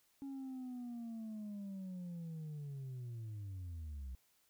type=linear sweep; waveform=sine; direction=down; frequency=277.2 to 61.74 Hz; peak=-40 dBFS; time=0.22-4.15 s; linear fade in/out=0 ms; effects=tanh soft clip ceiling -42 dBFS + white hiss -74 dBFS RMS until 4.49 s